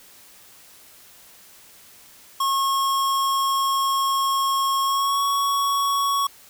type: tone with pitch glide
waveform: square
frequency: 1088 to 1115.4 Hz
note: C#6 to C#6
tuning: -33 to +10 cents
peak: -20 dBFS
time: 2.4-6.27 s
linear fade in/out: 5 ms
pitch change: +43 cents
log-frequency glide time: 4.84-5.22 s
effects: white hiss -49 dBFS RMS until 6.49 s